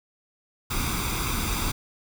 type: noise with comb filter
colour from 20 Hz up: pink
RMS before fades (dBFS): -27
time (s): 0.7-1.72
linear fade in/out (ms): 10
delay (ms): 0.83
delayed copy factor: +0.7
effects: none